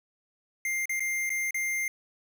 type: tone with dropouts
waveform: square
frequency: 2100 Hz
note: C7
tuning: 6 cents sharp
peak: -28 dBFS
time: 0.65-1.88 s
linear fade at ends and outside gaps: 2 ms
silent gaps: 0.856-0.894 / 0.996-1.004 / 1.294-1.302 / 1.508-1.544 s
effects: none